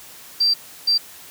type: tone bursts at uneven times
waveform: sine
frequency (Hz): 4699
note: D8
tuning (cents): 0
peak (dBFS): -14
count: 2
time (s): 0.4-0.54 / 0.87-0.98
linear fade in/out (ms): 10
effects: white hiss -42 dBFS RMS until 1.3 s + high-pass 60 Hz 12 dB/octave

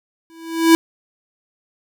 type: tone with exponential growth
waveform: square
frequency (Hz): 328.6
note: E4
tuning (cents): -5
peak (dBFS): -6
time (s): 0.3-0.75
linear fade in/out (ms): 0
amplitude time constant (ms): 97
effects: none

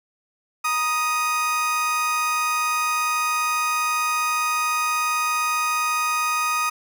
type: tone pair together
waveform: 30% pulse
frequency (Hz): 947.1 / 1244.5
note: A#5 / D#6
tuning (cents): +27 / 0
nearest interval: perfect fourth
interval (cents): 473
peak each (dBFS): -28 / -18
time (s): 0.64-6.7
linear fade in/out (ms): 10
effects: none

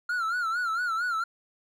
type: tone with vibrato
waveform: triangle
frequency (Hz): 1391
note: F6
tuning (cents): -7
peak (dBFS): -24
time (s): 0.09-1.24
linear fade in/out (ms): 5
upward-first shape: sine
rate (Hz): 4.4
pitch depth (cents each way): 110
effects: none

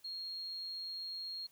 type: tone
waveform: sine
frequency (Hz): 4258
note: C8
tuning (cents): +30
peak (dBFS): -40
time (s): 0.04-1.47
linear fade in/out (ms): 10
effects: white hiss -68 dBFS RMS until 1.51 s

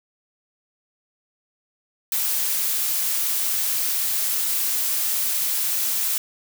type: noise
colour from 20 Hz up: blue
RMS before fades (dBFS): -23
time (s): 2.12-6.18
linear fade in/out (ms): 2
effects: none

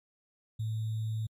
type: tone with sample-and-hold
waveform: sine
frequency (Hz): 110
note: A2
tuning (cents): 0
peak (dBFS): -30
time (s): 0.59-1.27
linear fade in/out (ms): 10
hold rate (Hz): 3675
effects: MP3 64 kbps

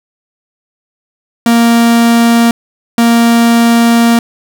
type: tone bursts at uneven times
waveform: 45% pulse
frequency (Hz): 233.1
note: A#3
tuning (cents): 0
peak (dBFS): -5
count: 2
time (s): 1.46-2.51 / 2.98-4.19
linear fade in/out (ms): 2
effects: none

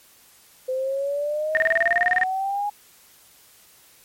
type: exponential sweep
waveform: sine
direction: up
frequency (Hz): 511 to 830.6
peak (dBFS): -22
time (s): 0.68-2.7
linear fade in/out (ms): 10
type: tone bursts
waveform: sine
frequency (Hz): 1834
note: A#6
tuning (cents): -29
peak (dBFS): -15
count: 14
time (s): 1.55-2.234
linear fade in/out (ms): 0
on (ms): 21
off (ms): 30
effects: white hiss -53 dBFS RMS until 4.04 s + MP3 64 kbps

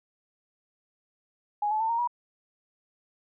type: tone with pitch steps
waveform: sine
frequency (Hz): 830.6 / 861.9 / 894.3 / 928 / 963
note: G#5 / A5 / A5 / A#5 / B5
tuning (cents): 0 / -36 / +28 / -8 / -44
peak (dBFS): -24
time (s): 1.62-2.075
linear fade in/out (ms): 5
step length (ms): 91
effects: none

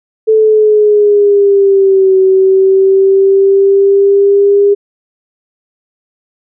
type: exponential two-way sweep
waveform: sine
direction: down then up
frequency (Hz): 440 to 378.8 to 404.8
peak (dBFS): -4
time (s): 0.27-4.75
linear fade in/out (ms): 20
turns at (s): 2.17
effects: none

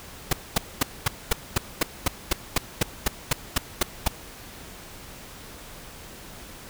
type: noise bursts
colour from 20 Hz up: pink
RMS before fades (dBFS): -20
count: 16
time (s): 0.31-4.08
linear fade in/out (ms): 5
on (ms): 20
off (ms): 230
effects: pink hiss -43 dBFS RMS until 6.69 s

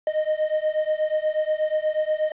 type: beating tone pair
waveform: triangle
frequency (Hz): 614 / 622.3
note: D#5 / D#5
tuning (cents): -23 / 0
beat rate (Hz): 8.3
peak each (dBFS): -22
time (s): 0.07-2.32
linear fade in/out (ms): 2
effects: resampled to 8000 Hz + 9-bit

